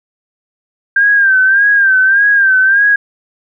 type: tone with vibrato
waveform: sine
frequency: 1586 Hz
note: G6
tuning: 20 cents sharp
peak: -6 dBFS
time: 0.96-2.96 s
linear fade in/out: 5 ms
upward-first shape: sine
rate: 1.7 Hz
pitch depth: 76 cents each way
effects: none